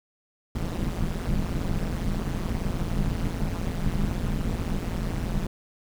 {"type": "noise with amplitude modulation", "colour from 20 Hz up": "brown", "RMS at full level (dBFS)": -23, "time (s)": [0.55, 5.47], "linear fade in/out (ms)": 5, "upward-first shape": "sine", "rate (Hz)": 173, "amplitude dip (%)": 100, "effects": []}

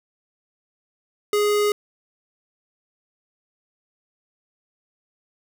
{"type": "tone", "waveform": "square", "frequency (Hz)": 415.3, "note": "G#4", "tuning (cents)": 0, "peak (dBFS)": -18, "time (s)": [1.33, 1.72], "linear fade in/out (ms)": 2, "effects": []}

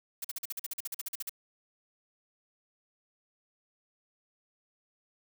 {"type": "noise bursts", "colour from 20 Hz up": "blue", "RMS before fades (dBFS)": -36, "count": 16, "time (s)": [0.22, 1.295], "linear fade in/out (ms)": 5, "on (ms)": 25, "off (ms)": 45, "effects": []}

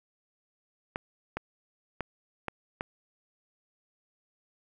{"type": "clicks", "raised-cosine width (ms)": 0.5, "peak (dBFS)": -17, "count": 5, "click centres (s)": [0.959, 1.37, 2.007, 2.483, 2.809], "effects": ["9-bit"]}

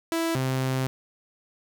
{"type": "tone pair in turn", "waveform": "sawtooth", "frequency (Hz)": [330, 130.96], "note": ["E4", "C3"], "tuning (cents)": [2, 2], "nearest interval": "octave + major third", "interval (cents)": 1600, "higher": "first", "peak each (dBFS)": -20, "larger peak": "neither", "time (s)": [[0.12, 0.35], [0.35, 0.87]], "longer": "second", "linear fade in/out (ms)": 0, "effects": []}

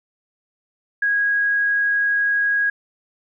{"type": "tone", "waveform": "sine", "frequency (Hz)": 1648, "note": "G#6", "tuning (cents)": -14, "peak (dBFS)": -16, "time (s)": [1.02, 2.7], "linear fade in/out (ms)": 5, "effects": []}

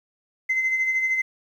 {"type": "tone with tremolo", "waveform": "sine", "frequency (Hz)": 2061, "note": "C7", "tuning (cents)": -27, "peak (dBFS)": -17, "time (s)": [0.49, 1.22], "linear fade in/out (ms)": 10, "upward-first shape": "sine", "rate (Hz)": 13, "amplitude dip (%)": 50, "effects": ["tanh soft clip ceiling -16 dBFS", "9-bit"]}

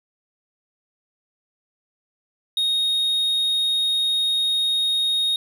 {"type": "tone", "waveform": "triangle", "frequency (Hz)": 3729, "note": "A#7", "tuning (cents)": 0, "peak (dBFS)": -17, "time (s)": [2.57, 5.36], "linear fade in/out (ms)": 2, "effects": []}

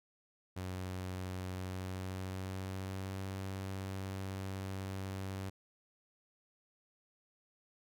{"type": "tone with pitch glide", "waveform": "sawtooth", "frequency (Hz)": [92.5, 96.04], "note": ["F#2", "G2"], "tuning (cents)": [0, -35], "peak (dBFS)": -35, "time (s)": [0.56, 5.5], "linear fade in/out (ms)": 10, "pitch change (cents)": 65, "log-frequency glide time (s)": [1.52, 3.23], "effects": []}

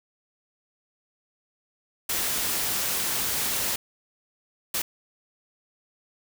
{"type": "noise bursts at uneven times", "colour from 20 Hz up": "white", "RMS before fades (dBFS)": -27, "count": 2, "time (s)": [[2.09, 3.76], [4.74, 4.82]], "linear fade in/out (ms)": 5, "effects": []}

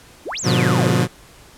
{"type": "exponential two-way sweep", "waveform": "sine", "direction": "up then down", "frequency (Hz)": [239.3, 7902, 239.3], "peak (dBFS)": -24, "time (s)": [0.25, 0.99], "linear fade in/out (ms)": 20, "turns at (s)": 0.4}
{"type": "chord", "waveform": "sawtooth", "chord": "G# diminished seventh", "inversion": "none", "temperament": "just", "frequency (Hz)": [103.83, 124.59, 149.51, 179.41], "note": ["G#2", "B2", "D3", "F3"], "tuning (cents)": [0, 16, 31, 47], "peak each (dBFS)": [-20, -14, -18, -15], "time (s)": [0.43, 1.08], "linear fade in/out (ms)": 50}
{"effects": ["pink hiss -46 dBFS RMS until 1.57 s", "low-pass 12000 Hz 12 dB/octave"]}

